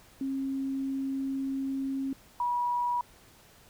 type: tone pair in turn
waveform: sine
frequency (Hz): 270 / 968.9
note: C#4 / B5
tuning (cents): -45 / -33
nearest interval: octave + minor seventh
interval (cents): 2212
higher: second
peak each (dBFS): -29 / -26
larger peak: second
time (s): 0.21-2.13 / 2.4-3.01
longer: first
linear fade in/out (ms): 2
effects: pink hiss -57 dBFS RMS until 3.69 s